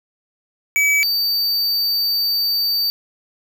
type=tone pair in turn; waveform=square; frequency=2286 / 4610 Hz; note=D7 / D8; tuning=-47 / -33 cents; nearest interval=octave; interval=1214 cents; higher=second; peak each=-14 / -17 dBFS; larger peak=first; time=0.76-1.03 / 1.03-2.9 s; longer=second; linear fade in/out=0 ms; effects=7-bit